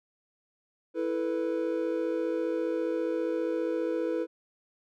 triangle chord, E suspended fourth, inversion none, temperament just, 329.6 / 439.5 / 494.4 Hz, E4 / A4 / B4, 0 / -2 / +2 cents, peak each -29 / -32 / -29 dBFS, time 0.94-4.27 s, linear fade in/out 50 ms, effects none

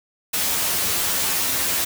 white noise with comb filter, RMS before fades -22 dBFS, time 0.33-1.85 s, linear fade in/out 10 ms, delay 11 ms, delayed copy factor +0.8, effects none

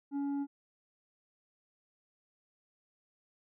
triangle tone with tanh clipping, 281.6 Hz, C#4, 27 cents sharp, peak -33 dBFS, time 0.11-0.47 s, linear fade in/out 50 ms, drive 10 dB, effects none

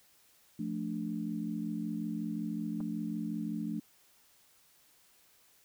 sine chord, D minor, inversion first, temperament equal, 174.61 / 220 / 293.7 Hz, F3 / A3 / D4, 0 / 0 / 0 cents, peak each -39 / -36 / -39 dBFS, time 0.59-3.8 s, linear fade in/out 5 ms
clicks, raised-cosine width 1 ms, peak -35 / -38 dBFS, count 2, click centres 2.804 / 2.809 s
effects white hiss -65 dBFS RMS until 5.64 s

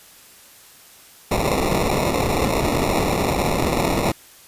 white noise with sample-and-hold, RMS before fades -20 dBFS, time 1.31-4.12 s, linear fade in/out 5 ms, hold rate 1575 Hz, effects white hiss -47 dBFS RMS until 4.47 s + resampled to 32000 Hz

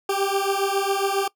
20% pulse beating tone pair, 390 / 397.3 Hz, G4 / G4, -9 / +23 cents, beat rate 7.3 Hz, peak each -19 dBFS, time 0.09-1.28 s, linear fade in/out 5 ms, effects noise-tail reverb RT60 0.1 s tail -22 dB re dry

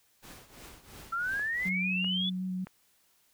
pink noise with tremolo, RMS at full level -47 dBFS, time 0.22-1.7 s, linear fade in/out 20 ms, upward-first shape triangle, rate 2.9 Hz, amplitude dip 80%
sine exponential sweep, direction up, 1332 to 3497 Hz, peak -29 dBFS, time 1.12-2.3 s, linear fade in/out 10 ms
clicks, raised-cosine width 0.5 ms, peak -30 dBFS, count 3, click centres 1.395 / 2.045 / 2.67 s
sine tone with vibrato, 185.1 Hz, F#3, 1 cent sharp, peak -31 dBFS, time 1.65-2.65 s, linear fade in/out 10 ms, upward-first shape square, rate 5.3 Hz, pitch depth 10 cents each way
effects white hiss -68 dBFS RMS until 3.33 s

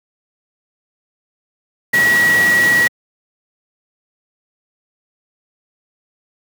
sine tone in noise, 1920 Hz, B6, 49 cents flat, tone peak -10 dBFS, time 1.93-2.88 s, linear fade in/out 10 ms, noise pink, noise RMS -21 dBFS, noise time 1.93-2.88 s, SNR +8 dB, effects high-pass 150 Hz 12 dB/octave

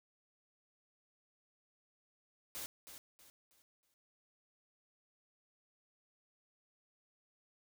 white noise with echo, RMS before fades -44 dBFS, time 2.55-2.66 s, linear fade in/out 0 ms, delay 320 ms, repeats 4, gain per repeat -9 dB, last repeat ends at 3.94 s, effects none

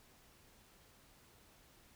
silence, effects pink hiss -65 dBFS RMS until 1.95 s

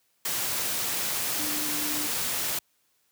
sine tone in noise, 299.2 Hz, D4, 32 cents sharp, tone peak -36 dBFS, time 1.39-2.07 s, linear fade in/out 5 ms, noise white, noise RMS -29 dBFS, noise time 0.25-2.59 s, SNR -10 dB, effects white hiss -70 dBFS RMS until 3.11 s + high-pass 80 Hz 12 dB/octave

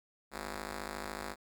5% pulse ring-modulated tone, 150 Hz, D3, 37 cents sharp, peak -25 dBFS, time 0.31-1.36 s, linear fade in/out 50 ms, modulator 102 Hz, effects none

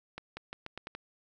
accelerating click train, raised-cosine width 0.3 ms, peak -24 dBFS, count 7, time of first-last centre 0.18-0.95 s, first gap 190 ms, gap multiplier 0.84, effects none

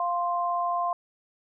sine tone pair together, 698.8 / 1047 Hz, F5 / C6, +1 / +1 cents, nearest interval perfect fifth, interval 700 cents, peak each -27 dBFS, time 0-0.93 s, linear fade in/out 2 ms, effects none

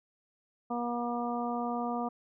harmonic tone, 239.5 Hz, A#3, 47 cents sharp, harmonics 1 / 2 / 3 / 4 / 5, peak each -34 / -39 / -35 / -40 / -40 dBFS, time 0.7-2.09 s, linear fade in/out 10 ms, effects none

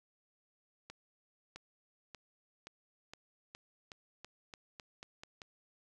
accelerating click train, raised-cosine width 0.2 ms, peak -30 dBFS, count 13, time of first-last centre 0.9-5.418 s, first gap 660 ms, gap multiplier 0.89, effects none

